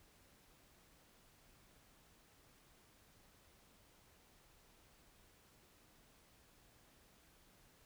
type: silence
effects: pink hiss -68 dBFS RMS until 7.85 s